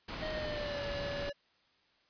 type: noise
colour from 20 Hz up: pink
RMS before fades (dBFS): -40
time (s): 0.08-1.3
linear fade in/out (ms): 10
type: tone with pitch glide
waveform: square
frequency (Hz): 622.3 to 570.7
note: D#5 to D5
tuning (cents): 0 to -50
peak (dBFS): -38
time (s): 0.21-1.33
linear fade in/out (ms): 20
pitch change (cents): -150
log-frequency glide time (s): 0.31-0.81
effects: white hiss -70 dBFS RMS until 2.09 s + resampled to 11025 Hz